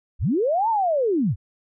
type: linear two-way sweep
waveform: sine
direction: up then down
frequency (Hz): 30.87 to 931 to 70.9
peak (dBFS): -18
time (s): 0.19-1.36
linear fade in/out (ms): 50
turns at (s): 0.69
effects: none